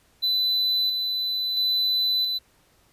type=tone with tremolo; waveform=triangle; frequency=4002 Hz; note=B7; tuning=22 cents sharp; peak=-19 dBFS; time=0.22-2.39 s; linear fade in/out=20 ms; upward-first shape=square; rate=0.74 Hz; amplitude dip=35%; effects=pink hiss -61 dBFS RMS until 2.92 s + resampled to 32000 Hz